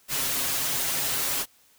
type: noise with comb filter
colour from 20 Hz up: white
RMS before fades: -27 dBFS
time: 0.08-1.46 s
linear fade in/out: 50 ms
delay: 7.3 ms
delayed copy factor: +0.75
effects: white hiss -60 dBFS RMS until 1.78 s